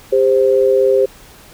sine tone pair together, 399.2 / 523.3 Hz, G4 / C5, +32 / 0 cents, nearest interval perfect fourth, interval 468 cents, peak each -12 dBFS, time 0.12-1.06 s, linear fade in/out 10 ms, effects pink hiss -42 dBFS RMS until 1.53 s

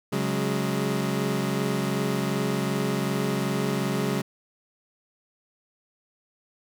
25% pulse chord, C# suspended fourth, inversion none, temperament equal with one note detuned, 137.63 / 185 / 207.7 Hz, C#3 / F#3 / G#3, -12 / 0 / 0 cents, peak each -25 dBFS, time 0.12-4.22 s, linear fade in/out 10 ms, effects none

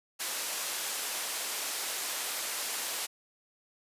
white band-pass noise, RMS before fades -35 dBFS, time 0.19-3.07 s, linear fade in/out 20 ms, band 420 to 12000 Hz, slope 12 dB/octave, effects resampled to 32000 Hz

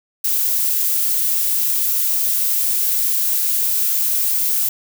violet noise, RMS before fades -18 dBFS, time 0.24-4.69 s, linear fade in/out 5 ms, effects none

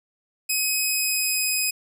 10% pulse tone with pitch glide, 2532 to 2516 Hz, D#7 to D#7, +30 to +19 cents, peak -13 dBFS, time 0.49-1.71 s, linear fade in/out 10 ms, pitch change -11 cents, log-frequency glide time 0.85-1.44 s, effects none

